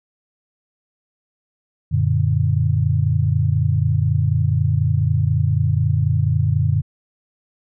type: chord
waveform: sine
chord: Gb augmented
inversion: none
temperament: equal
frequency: 92.5 / 116.54 / 146.83 Hz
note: Gb2 / Bb2 / D3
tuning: 0 / 0 / 0 cents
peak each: -19 dBFS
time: 1.91-6.82 s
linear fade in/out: 20 ms
effects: none